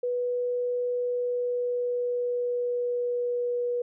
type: tone with pitch glide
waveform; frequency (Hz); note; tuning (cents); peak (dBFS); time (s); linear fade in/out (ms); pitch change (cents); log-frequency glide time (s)
sine; 490.8 to 485.2; B4 to B4; -11 to -31; -25; 0.03-3.82; 5; -20; 0.9-3.67
effects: none